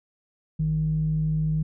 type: tone pair together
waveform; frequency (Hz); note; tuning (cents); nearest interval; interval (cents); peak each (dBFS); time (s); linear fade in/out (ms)
sine; 55 / 155.56; A1 / D#3; 0 / 0; octave + tritone; 1800; -31 / -21; 0.59-1.63; 10
effects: tanh soft clip ceiling -15 dBFS